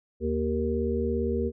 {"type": "harmonic tone", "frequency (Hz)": 77.6, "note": "D#2", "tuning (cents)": -4, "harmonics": [1, 3, 5, 6], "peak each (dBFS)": [-30, -30, -30, -30], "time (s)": [0.2, 1.52], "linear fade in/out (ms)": 50, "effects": []}